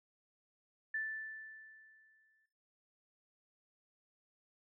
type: tone with exponential decay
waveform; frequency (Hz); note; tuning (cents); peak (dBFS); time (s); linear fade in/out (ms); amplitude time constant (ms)
sine; 1760; A6; 0; -34; 0.94-2.46; 5; 330
effects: noise-tail reverb RT60 0.7 s tail -19 dB re dry